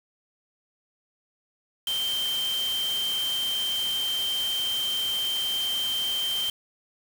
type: tone in noise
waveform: sine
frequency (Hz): 3136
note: G7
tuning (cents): 0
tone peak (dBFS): -25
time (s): 1.87-6.5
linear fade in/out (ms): 2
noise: white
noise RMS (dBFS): -36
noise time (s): 1.87-6.5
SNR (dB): +8
effects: none